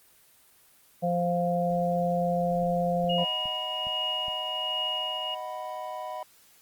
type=harmonic tone; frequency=174.61 Hz; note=F3; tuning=in tune; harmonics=1 / 3 / 4; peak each=-28 / -28 / -28 dBFS; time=1.02-3.25 s; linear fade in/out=20 ms
type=click train; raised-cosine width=5 ms; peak=-34 dBFS; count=5; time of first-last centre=2.63-4.283 s; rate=2.42 Hz
type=tone with tremolo; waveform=sine; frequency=2873 Hz; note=F7; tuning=48 cents sharp; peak=-27 dBFS; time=3.09-5.35 s; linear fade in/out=10 ms; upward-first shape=triangle; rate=1.3 Hz; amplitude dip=45%
type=chord; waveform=triangle; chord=B major; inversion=first; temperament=equal; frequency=622.3 / 740 / 987.8 Hz; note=D#5 / F#5 / B5; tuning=0 / 0 / 0 cents; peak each=-36 dBFS; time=3.18-6.23 s; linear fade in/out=2 ms
effects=white hiss -59 dBFS RMS until 6.61 s + Opus 24 kbps